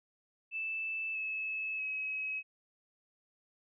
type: tone with pitch steps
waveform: sine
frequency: 2637 / 2596 / 2556 Hz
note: E7 / E7 / D#7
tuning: 0 / -27 / +46 cents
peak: -34 dBFS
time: 0.51-2.43 s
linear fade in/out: 50 ms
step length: 640 ms
effects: none